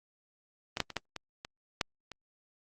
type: clicks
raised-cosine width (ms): 0.2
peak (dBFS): -15 / -9 / -23 / -13 / -21 / -23 / -10 / -26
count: 8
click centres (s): 0.771 / 0.803 / 0.903 / 0.967 / 1.163 / 1.449 / 1.812 / 2.117
effects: Opus 32 kbps